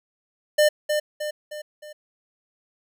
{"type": "tone with echo", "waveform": "square", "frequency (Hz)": 600, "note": "D5", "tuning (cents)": 37, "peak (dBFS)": -15, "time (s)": [0.58, 0.69], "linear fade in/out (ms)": 10, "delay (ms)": 310, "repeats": 4, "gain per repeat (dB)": -6, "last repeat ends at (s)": 1.93, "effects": []}